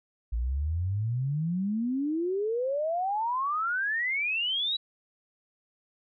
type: exponential sweep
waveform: sine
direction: up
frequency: 55 to 3951 Hz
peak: -26 dBFS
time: 0.32-4.77 s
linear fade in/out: 10 ms
effects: none